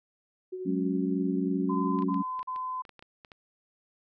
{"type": "tone with tremolo", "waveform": "sine", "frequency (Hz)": 370, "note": "F#4", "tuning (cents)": 0, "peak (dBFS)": -32, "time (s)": [0.52, 2.1], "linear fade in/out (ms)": 10, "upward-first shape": "triangle", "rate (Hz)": 12, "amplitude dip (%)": 45}
{"type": "chord", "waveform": "sine", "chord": "F# suspended second", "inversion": "none", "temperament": "just", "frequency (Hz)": [185, 208.1, 277.5], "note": ["F#3", "G#3", "C#4"], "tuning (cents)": [0, 4, 2], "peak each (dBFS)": [-30, -33, -29], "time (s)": [0.65, 2.23], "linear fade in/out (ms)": 20}
{"type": "tone bursts", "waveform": "sine", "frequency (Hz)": 1021, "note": "C6", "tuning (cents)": -43, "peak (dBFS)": -31, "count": 3, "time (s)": [1.69, 2.822], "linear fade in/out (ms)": 10, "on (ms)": 350, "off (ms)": 41}
{"type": "clicks", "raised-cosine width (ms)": 0.3, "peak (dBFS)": -32, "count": 12, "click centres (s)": [1.989, 2.023, 2.143, 2.393, 2.429, 2.561, 2.852, 2.893, 2.993, 3.025, 3.248, 3.318]}
{"effects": []}